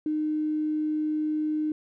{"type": "tone with tanh clipping", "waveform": "triangle", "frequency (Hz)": 306.6, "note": "D#4", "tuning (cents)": -25, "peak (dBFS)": -24, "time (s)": [0.06, 1.72], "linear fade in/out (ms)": 2, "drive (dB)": 3, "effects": []}